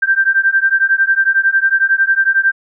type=beating tone pair; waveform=sine; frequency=1568 / 1579 Hz; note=G6 / G6; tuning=0 / +12 cents; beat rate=11 Hz; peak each=-13 dBFS; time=0.02-2.52 s; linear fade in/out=10 ms; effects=none